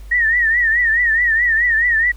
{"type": "tone with vibrato", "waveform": "sine", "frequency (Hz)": 1863, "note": "A#6", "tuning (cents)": -2, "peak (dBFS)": -12, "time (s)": [0.11, 2.12], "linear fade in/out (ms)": 10, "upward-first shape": "triangle", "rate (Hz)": 4.7, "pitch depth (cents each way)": 120, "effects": ["added 50 Hz sine -32 dBFS peak until 2.16 s", "pink hiss -50 dBFS RMS until 2.16 s"]}